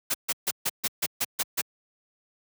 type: noise bursts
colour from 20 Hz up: white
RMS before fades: -26 dBFS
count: 9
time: 0.1-1.616 s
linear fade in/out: 10 ms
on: 44 ms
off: 140 ms
effects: high-pass 100 Hz 12 dB/octave